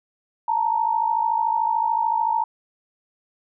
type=tone pair together; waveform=sine; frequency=878.7 / 932.3 Hz; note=A5 / A#5; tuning=-3 / 0 cents; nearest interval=minor second; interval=103 cents; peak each=-22 / -21 dBFS; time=0.48-2.44 s; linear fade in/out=5 ms; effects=none